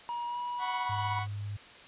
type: tone with pitch glide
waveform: triangle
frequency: 954 to 971.2 Hz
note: A#5 to B5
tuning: +40 to -29 cents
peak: -31 dBFS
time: 0.09-1.19 s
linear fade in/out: 0 ms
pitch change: +31 cents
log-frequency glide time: 0.26-0.38 s
type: chord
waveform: sawtooth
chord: F# suspended fourth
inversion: none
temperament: equal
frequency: 740 / 987.8 / 1108.7 Hz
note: F#5 / B5 / C#6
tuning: 0 / 0 / 0 cents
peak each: -33 / -36 / -35 dBFS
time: 0.58-1.27 s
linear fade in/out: 50 ms
type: tone with vibrato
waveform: sine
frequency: 102.5 Hz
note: G#2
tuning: 22 cents flat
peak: -34 dBFS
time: 0.89-1.57 s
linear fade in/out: 10 ms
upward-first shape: square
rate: 18 Hz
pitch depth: 11 cents each way
effects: white hiss -51 dBFS RMS until 1.87 s + resampled to 8000 Hz